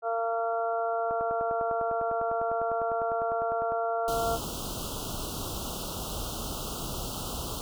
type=harmonic tone; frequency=228.7 Hz; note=A#3; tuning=33 cents flat; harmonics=2 / 3 / 4 / 5 / 6; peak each=-33 / -28 / -40 / -41 / -35 dBFS; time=0.02-4.39 s; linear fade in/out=50 ms
type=click train; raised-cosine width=1 ms; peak=-23 dBFS; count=27; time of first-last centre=1.11-3.72 s; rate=9.96 Hz
type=band-stop noise; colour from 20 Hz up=pink; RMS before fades=-35 dBFS; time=4.08-7.61 s; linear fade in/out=0 ms; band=1400 to 2800 Hz; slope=96 dB/octave
effects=none